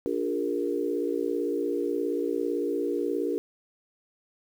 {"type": "tone cluster", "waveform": "sine", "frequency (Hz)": [291.8, 351.7, 409, 467.2], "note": ["D4", "F4", "G#4", "A#4"], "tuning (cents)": [-11, 12, -26, 4], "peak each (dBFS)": -31, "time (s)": [0.06, 3.38], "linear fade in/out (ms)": 0, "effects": ["9-bit"]}